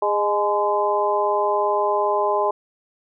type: harmonic tone with a mistuned harmonic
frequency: 205.3 Hz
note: G#3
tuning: 20 cents flat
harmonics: 2 / 3 / 4 / 5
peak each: -23 / -23 / -23 / -23 dBFS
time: 0.02-2.51 s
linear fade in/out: 5 ms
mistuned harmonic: 4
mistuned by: +47 cents
effects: none